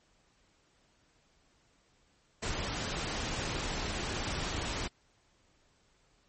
pink noise, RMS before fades -35 dBFS, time 2.42-4.88 s, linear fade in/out 10 ms, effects pink hiss -69 dBFS RMS until 6.28 s + MP3 32 kbps

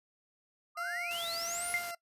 sine exponential sweep, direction up, 1187 to 11330 Hz, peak -36 dBFS, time 0.75-1.76 s, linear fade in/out 50 ms
20% pulse tone with vibrato, 687 Hz, F5, 29 cents flat, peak -34 dBFS, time 0.77-1.95 s, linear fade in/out 5 ms, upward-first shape sine, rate 1.3 Hz, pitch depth 35 cents each way
white noise, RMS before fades -44 dBFS, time 1.11-1.91 s, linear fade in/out 0 ms
sine tone with exponential decay, 2093 Hz, C7, in tune, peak -26 dBFS, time 1.74-1.91 s, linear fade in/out 0 ms, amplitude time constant 36 ms
effects noise-tail reverb RT60 0.1 s tail -21 dB re dry + resampled to 32000 Hz

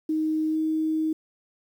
sine tone with pitch glide, 312.8 to 315 Hz, D#4 to D#4, +9 to +21 cents, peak -22 dBFS, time 0.09-1.13 s, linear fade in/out 5 ms, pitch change +12 cents, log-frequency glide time 0.49-0.56 s, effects 9-bit

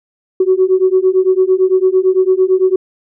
sine beating tone pair, 370 / 378.9 Hz, F#4 / F#4, 0 / +41 cents, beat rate 8.9 Hz, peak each -11 dBFS, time 0.4-2.76 s, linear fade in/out 5 ms, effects tanh soft clip ceiling -1 dBFS

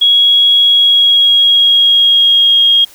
sine tone with pitch glide, 3322 to 3261 Hz, G#7 to G#7, 0 to -32 cents, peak -5 dBFS, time 0.01-2.85 s, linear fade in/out 10 ms, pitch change -32 cents, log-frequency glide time 0.6-2.61 s, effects white hiss -40 dBFS RMS until 2.94 s

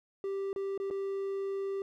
triangle tone with dropouts, 392 Hz, G4, in tune, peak -30 dBFS, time 0.24-1.82 s, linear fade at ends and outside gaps 1 ms, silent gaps 0.53-0.561 / 0.777-0.8 / 0.902-0.909 s, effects none

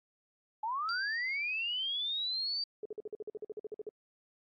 sine linear sweep, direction up, 840 to 4666 Hz, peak -32 dBFS, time 0.63-2.64 s, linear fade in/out 5 ms
sine tone with exponential decay, 4699 Hz, D8, in tune, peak -36 dBFS, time 0.89-2.37 s, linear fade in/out 0 ms, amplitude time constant 320 ms
sine tone bursts, 425.6 Hz, G#4, 42 cents sharp, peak -37 dBFS, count 15, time 2.83-3.891 s, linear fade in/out 2 ms, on 25 ms, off 49 ms
effects AAC 48 kbps

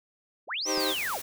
sine linear two-way sweep, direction up then down, 216 to 6080 to 239.5 Hz, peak -29 dBFS, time 0.47-1.2 s, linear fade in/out 50 ms, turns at 0.68 s
sawtooth chord, C minor, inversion first, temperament equal, 311.1 / 392 / 523.3 Hz, Eb4 / G4 / C5, 0 / 0 / 0 cents, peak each -28 dBFS, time 0.65-0.95 s, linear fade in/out 50 ms
clicks, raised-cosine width 1 ms, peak -26 dBFS, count 2, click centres 0.776 / 0.781 s
white noise, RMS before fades -37 dBFS, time 0.79-1.22 s, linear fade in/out 10 ms
effects none

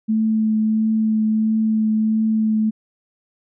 sine tone with vibrato, 218.5 Hz, A3, 12 cents flat, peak -15 dBFS, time 0.08-2.71 s, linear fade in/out 20 ms, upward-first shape triangle, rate 1.5 Hz, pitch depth 14 cents each way, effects none

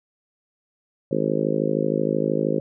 harmonic tone, 53 Hz, G#1, 36 cents sharp, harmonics 3 / 4 / 5 / 6 / 7 / 8 / 9 / 10, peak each -28 / -28 / -28 / -28 / -28 / -28 / -28 / -28 dBFS, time 1.11-2.6 s, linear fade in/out 5 ms, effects none

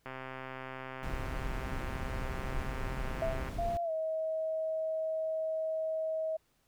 click train, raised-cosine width 0.5 ms, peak -27 dBFS, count 450, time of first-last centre 0.06-3.487 s, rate 131 Hz
brown noise, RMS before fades -37 dBFS, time 1.03-3.77 s, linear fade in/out 0 ms
sine tone with exponential decay, 657 Hz, E5, 6 cents flat, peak -28 dBFS, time 3.22-3.67 s, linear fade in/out 1 ms, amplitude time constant 97 ms
sine tone with pitch glide, 687 to 637.3 Hz, F5 to D#5, -29 to +41 cents, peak -31 dBFS, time 3.58-6.37 s, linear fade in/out 10 ms, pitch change -130 cents, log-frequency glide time 3.83-3.91 s
effects pink hiss -73 dBFS RMS until 6.67 s

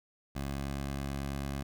15% pulse tone, 69.2 Hz, C#2, 2 cents flat, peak -28 dBFS, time 0.35-1.63 s, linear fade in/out 10 ms, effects none

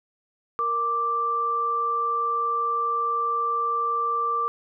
sine tone pair together, 466.2 / 1174.7 Hz, A#4 / D6, 0 / 0 cents, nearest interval octave + major third, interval 1600 cents, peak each -33 / -22 dBFS, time 0.59-4.48 s, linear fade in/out 0 ms, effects none

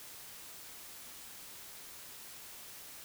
silence, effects white hiss -50 dBFS RMS until 3.04 s

